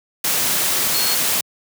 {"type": "tone in noise", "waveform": "sine", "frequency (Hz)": 4317, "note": "C#8", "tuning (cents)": -47, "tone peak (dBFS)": -22, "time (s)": [0.94, 1.15], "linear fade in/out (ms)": 5, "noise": "white", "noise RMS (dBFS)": -19, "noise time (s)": [0.24, 1.41], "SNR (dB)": -6, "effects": ["high-pass 100 Hz 12 dB/octave"]}